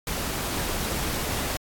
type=noise; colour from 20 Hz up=pink; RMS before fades=-29 dBFS; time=0.07-1.57 s; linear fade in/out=2 ms; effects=AAC 64 kbps